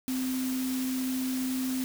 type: tone in noise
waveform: sine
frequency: 258.5 Hz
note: C4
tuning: 21 cents flat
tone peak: -28 dBFS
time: 0.08-1.84 s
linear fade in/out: 0 ms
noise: white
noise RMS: -39 dBFS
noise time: 0.08-1.84 s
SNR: +8 dB
effects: none